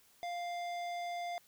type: tone with hard clipping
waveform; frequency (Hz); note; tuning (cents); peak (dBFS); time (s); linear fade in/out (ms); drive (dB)
sine; 698.5; F5; 0; -39; 0.23-1.38; 0; 14
effects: white hiss -66 dBFS RMS until 1.47 s